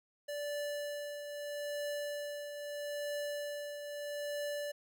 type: tone with tremolo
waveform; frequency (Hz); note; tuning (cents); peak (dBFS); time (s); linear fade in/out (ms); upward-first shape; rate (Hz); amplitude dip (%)
square; 583; D5; -13; -36; 0.28-4.72; 10; triangle; 0.78; 55
effects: none